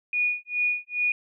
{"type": "tone with tremolo", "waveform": "sine", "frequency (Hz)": 2455, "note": "D#7", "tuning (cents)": -24, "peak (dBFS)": -20, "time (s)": [0.13, 1.12], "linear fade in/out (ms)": 2, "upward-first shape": "sine", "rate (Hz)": 2.4, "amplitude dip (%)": 100, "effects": []}